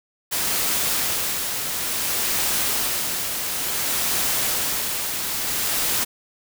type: noise with tremolo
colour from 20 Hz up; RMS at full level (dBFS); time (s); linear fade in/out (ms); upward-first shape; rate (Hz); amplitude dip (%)
white; -22; 0.31-6.05; 20; sine; 0.57; 40
effects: none